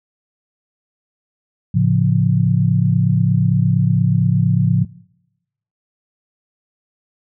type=chord; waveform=sine; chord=A augmented; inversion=none; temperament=equal; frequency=110 / 138.59 / 174.61 Hz; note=A2 / C#3 / E#3; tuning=0 / 0 / 0 cents; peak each=-16 dBFS; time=1.74-4.85 s; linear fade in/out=10 ms; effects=noise-tail reverb RT60 0.9 s tail -22 dB re dry

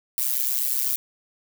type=noise with amplitude modulation; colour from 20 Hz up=violet; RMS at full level=-20 dBFS; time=0.18-0.96 s; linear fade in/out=0 ms; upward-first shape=sine; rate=128 Hz; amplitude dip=100%; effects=none

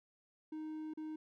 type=tone with dropouts; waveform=triangle; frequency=311.1 Hz; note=D#4; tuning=in tune; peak=-39 dBFS; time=0.52-1.16 s; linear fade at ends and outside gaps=5 ms; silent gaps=0.937-0.973 s; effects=none

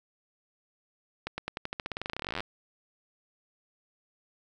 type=accelerating click train; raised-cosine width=0.3 ms; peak=-17 dBFS; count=29; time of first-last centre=1.27-2.405 s; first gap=110 ms; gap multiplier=0.91; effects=none

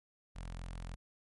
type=tone with notch filter; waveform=sawtooth; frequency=43.24 Hz; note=F1; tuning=16 cents flat; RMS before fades=-44 dBFS; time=0.35-0.96 s; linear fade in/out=20 ms; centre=360 Hz; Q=1; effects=MP3 48 kbps

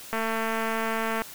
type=click train; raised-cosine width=0.5 ms; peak=-14 dBFS; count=245; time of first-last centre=0.13-1.219 s; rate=224 Hz; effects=white hiss -43 dBFS RMS until 1.34 s

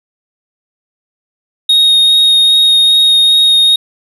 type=tone with vibrato; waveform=triangle; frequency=3729 Hz; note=A#7; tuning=in tune; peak=-4 dBFS; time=1.69-3.76 s; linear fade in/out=5 ms; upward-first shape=sine; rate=2.5 Hz; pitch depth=9 cents each way; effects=none

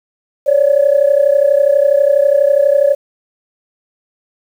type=tone pair together; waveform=sine; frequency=550 / 582.2 Hz; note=C#5 / D5; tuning=-14 / -15 cents; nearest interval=minor second; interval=99 cents; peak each=-10 dBFS; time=0.46-2.95 s; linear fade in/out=20 ms; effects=tanh soft clip ceiling -1 dBFS + 7-bit

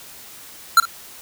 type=tone with echo; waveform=square; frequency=1364 Hz; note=F6; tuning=41 cents flat; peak=-8 dBFS; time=0.77-0.8 s; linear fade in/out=2 ms; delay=54 ms; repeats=1; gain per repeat=-15 dB; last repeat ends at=0.854 s; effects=white hiss -41 dBFS RMS until 1.21 s

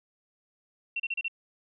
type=tone bursts; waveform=sine; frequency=2722 Hz; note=F7; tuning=45 cents flat; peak=-28 dBFS; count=5; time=0.96-1.282 s; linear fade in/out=5 ms; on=38 ms; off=33 ms; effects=none

